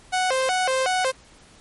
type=tone with vibrato; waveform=sawtooth; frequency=622.3 Hz; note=D#5; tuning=in tune; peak=-16 dBFS; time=0.12-1.12 s; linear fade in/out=20 ms; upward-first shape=square; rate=2.7 Hz; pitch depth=300 cents each way; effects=pink hiss -51 dBFS RMS until 1.6 s + MP3 48 kbps

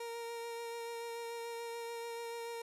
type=tone with vibrato; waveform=30% pulse; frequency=465.9 Hz; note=A#4; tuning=1 cent flat; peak=-38 dBFS; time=0-2.62 s; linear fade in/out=5 ms; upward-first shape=sine; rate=6.9 Hz; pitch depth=13 cents each way; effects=resampled to 32000 Hz

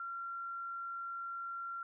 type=tone; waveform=sine; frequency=1372 Hz; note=F6; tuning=31 cents flat; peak=-39 dBFS; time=0-1.83 s; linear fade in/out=2 ms; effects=none

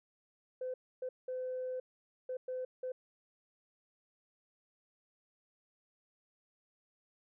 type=tone bursts at uneven times; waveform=sine; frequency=510 Hz; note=C5; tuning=44 cents flat; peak=-35 dBFS; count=6; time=0.61-0.74 / 1.02-1.09 / 1.28-1.8 / 2.29-2.37 / 2.48-2.65 / 2.83-2.92 s; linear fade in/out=5 ms; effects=tanh soft clip ceiling -32 dBFS

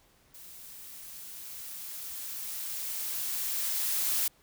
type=noise with level ramp; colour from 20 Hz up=blue; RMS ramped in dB=-49 to -28 dBFS; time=0.34-4.28 s; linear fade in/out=5 ms; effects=pink hiss -64 dBFS RMS until 4.42 s

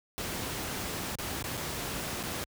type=noise with dropouts; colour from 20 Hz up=pink; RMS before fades=-35 dBFS; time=0.18-2.44 s; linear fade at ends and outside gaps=0 ms; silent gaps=1.153-1.186 / 1.425-1.441 / 1.571-1.575 / 2.23-2.236 s; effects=high-pass 60 Hz 12 dB/octave

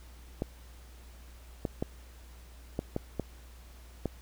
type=clicks; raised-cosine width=2 ms; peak=-17 dBFS; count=7; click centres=0.421 / 1.652 / 1.825 / 2.791 / 2.964 / 3.197 / 4.057 s; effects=added 60 Hz sine -49 dBFS peak until 4.21 s + pink hiss -58 dBFS RMS until 4.21 s

